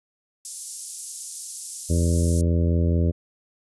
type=high-pass noise; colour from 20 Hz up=pink; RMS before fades=-33 dBFS; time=0.45-2.41 s; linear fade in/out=0 ms; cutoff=6400 Hz; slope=24 dB/octave
type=harmonic tone; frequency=84.5 Hz; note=E2; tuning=43 cents sharp; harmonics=1 / 2 / 3 / 4 / 5 / 6 / 7; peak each=-19 / -25 / -29 / -31 / -33 / -35 / -36 dBFS; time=1.89-3.12 s; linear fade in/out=20 ms
effects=resampled to 24000 Hz